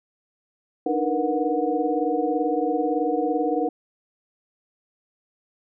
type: tone cluster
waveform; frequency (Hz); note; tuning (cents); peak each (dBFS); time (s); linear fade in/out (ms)
sine; 295.2 / 313.2 / 465.7 / 488.9 / 731; D4 / D#4 / A#4 / B4 / F#5; +9 / +11 / -2 / -18 / -21; -27; 0.86-3.69; 5
effects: none